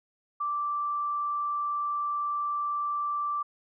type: tone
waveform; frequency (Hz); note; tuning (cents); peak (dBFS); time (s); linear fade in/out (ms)
sine; 1171; D6; -5; -27; 0.4-3.43; 10
effects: none

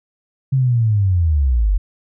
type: linear sweep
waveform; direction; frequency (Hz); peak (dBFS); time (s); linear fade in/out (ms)
sine; down; 136.4 to 43.65; -12; 0.52-1.78; 10
effects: none

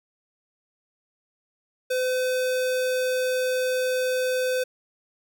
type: tone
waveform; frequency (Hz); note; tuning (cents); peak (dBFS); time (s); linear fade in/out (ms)
square; 509; C5; -48; -23; 1.9-4.64; 10
effects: none

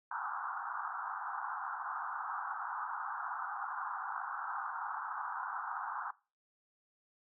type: band-pass noise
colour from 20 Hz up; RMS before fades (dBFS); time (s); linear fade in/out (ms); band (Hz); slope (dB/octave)
white; -40; 0.11-6.11; 5; 770 to 1500; 96
effects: noise-tail reverb RT60 0.3 s tail -20 dB re dry

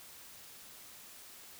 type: silence
effects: white hiss -53 dBFS RMS until 1.59 s

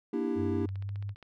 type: chord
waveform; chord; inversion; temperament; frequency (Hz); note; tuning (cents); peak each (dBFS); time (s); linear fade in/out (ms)
triangle; E half-diminished seventh; second; just; 237.3 / 296.7 / 329.6 / 395.6; Bb3 / D4 / E4 / G4; +31 / +18 / 0 / +16; -32; 0.13-0.66; 5
type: tone with pitch glide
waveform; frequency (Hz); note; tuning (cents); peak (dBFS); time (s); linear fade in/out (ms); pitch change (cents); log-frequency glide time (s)
sine; 95.4 to 100.78; G2 to G2; -47 to +48; -33; 0.35-1.15; 50; +95; 0.64-0.94
type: click train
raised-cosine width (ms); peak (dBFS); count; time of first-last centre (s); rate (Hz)
0.3; -35; 9; 0.69-1.227; 14.9
effects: none

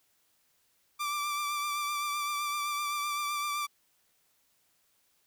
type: tone with vibrato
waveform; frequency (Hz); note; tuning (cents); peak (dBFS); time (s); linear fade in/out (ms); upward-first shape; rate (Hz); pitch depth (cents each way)
sawtooth; 1174.7; D6; 0; -27; 0.99-3.67; 20; triangle; 7.8; 31
effects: white hiss -71 dBFS RMS until 5.26 s

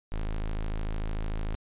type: tone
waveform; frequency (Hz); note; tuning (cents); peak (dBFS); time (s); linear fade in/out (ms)
square; 26.69; G#0; +48; -29; 0.12-1.55; 0
effects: resampled to 8000 Hz

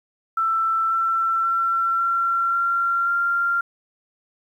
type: tone with pitch steps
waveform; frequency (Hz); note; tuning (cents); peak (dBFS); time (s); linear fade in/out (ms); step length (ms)
sine; 1332 / 1342.8 / 1353.7 / 1364.7 / 1375.8 / 1387; E6 / E6 / E6 / F6 / F6 / F6; +18 / +32 / +46 / -40 / -26 / -12; -18; 0.37-3.61; 5; 540
effects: 9-bit

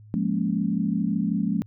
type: chord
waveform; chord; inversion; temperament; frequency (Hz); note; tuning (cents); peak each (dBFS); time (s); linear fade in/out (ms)
sine; Bb minor seventh; second; equal; 174.61 / 207.7 / 233.1 / 277.2; F3 / Ab3 / Bb3 / Db4; 0 / 0 / 0 / 0; -27 / -25 / -29 / -30; 0.14-1.62; 0
effects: added 106 Hz sine -45 dBFS peak until 1.66 s

